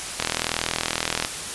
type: click train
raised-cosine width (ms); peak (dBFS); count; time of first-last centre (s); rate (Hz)
0.2; -4; 44; 0.2-1.249; 41
effects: white hiss -31 dBFS RMS until 1.54 s + resampled to 24000 Hz